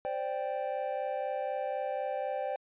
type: chord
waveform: triangle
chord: C suspended second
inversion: none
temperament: equal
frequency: 523.3 / 587.3 / 784 Hz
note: C5 / D5 / G5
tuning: 0 / 0 / 0 cents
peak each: -34 dBFS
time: 0.05-2.56 s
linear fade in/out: 0 ms
effects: resampled to 8000 Hz